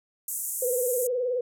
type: band-pass noise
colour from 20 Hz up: white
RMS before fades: -32 dBFS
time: 0.28-1.07 s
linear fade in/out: 2 ms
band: 7000 to 14000 Hz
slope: 48 dB/octave
type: tone with vibrato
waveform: sine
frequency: 496.3 Hz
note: B4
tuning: 8 cents sharp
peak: -24 dBFS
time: 0.62-1.41 s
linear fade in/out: 5 ms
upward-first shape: sine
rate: 19 Hz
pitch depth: 69 cents each way
effects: none